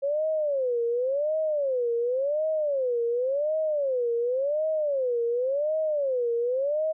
sine tone with vibrato, 543 Hz, C#5, 36 cents flat, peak -23 dBFS, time 0.02-6.93 s, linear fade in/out 20 ms, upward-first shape sine, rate 0.91 Hz, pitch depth 260 cents each way, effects none

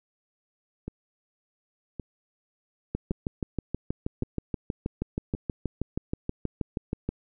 two click trains, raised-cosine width 3 ms, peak -21 / -15 dBFS, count 5 / 27, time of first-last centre 0.88-5.349 / 2.95-7.09 s, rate 0.895 / 6.28 Hz, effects none

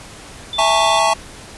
sine tone, 3520 Hz, A7, in tune, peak -22 dBFS, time 0.53-0.99 s, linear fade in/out 2 ms
square chord, A major seventh, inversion second, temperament equal with one note detuned, 659.3 / 830.6 / 901.6 / 1108.7 Hz, E5 / G#5 / A5 / C#6, 0 / 0 / +42 / 0 cents, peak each -19 dBFS, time 0.58-1.14 s, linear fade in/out 10 ms
effects pink hiss -37 dBFS RMS until 1.57 s + resampled to 24000 Hz

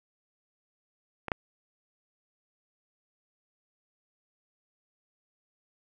clicks, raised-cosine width 0.5 ms, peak -19 / -11 dBFS, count 2, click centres 1.283 / 1.318 s, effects none

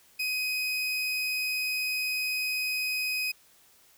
30% pulse tone, 2512 Hz, D#7, 16 cents sharp, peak -25 dBFS, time 0.19-3.32 s, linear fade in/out 10 ms, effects white hiss -60 dBFS RMS until 3.97 s

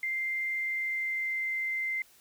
sine tone with pitch glide, 2093 to 2081 Hz, C7 to C7, 0 to -10 cents, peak -29 dBFS, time 0.03-2.02 s, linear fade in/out 2 ms, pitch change -10 cents, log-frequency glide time 0.51-1.51 s, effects white hiss -60 dBFS RMS until 2.2 s

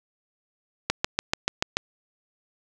click train, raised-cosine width 0.2 ms, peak -4 dBFS, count 7, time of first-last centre 0.9-1.77 s, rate 6.9 Hz, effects none

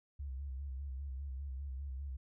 sine tone with vibrato, 67.8 Hz, C#2, 38 cents flat, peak -39 dBFS, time 0.19-2.17 s, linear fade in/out 10 ms, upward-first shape square, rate 5 Hz, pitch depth 70 cents each way, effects none

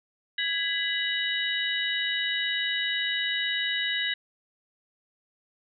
sine tone cluster, 1660 / 1996 / 2955 / 3813 Hz, G#6 / B6 / F#7 / A#7, -1 / +18 / -3 / +38 cents, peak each -31 dBFS, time 0.38-4.14 s, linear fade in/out 5 ms, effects none

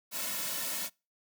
white noise with comb filter, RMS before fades -35 dBFS, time 0.11-0.9 s, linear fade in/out 50 ms, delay 2.5 ms, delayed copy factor -0.85, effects noise-tail reverb RT60 0.3 s tail -26 dB re dry + high-pass 200 Hz 12 dB/octave

